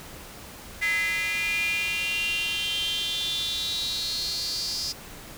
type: tone with high-pass filter sweep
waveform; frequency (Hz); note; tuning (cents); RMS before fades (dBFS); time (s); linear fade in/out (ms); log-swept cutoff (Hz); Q
square; 185; F#3; 0; -28; 0.81-4.93; 20; 2000 to 5000; 9.2
effects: pink hiss -43 dBFS RMS until 5.37 s